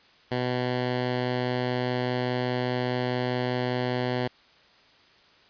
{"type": "tone", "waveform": "10% pulse", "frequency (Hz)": 124.9, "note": "B2", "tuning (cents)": 20, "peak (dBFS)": -17, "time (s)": [0.31, 4.28], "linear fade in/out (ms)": 10, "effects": ["white hiss -57 dBFS RMS until 5.49 s", "resampled to 11025 Hz"]}